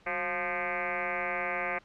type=tone with frequency modulation; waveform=sine; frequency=1385 Hz; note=F6; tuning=15 cents flat; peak=-29 dBFS; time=0.06-1.79 s; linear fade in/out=10 ms; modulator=170 Hz; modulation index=5.7; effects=pink hiss -60 dBFS RMS until 1.84 s + low-pass 4000 Hz 12 dB/octave